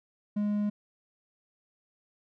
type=tone; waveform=triangle; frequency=207.4 Hz; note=G#3; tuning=2 cents flat; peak=-24 dBFS; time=0.36-0.7 s; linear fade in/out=10 ms; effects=none